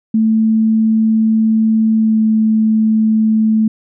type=tone with pitch glide; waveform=sine; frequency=220.8 to 218.9 Hz; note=A3 to A3; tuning=+6 to -9 cents; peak=-9 dBFS; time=0.14-3.68 s; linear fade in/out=5 ms; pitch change=-15 cents; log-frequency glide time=1.94-2.21 s; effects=none